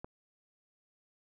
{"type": "click", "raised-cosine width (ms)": 1, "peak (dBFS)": -28, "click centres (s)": 0.045, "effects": []}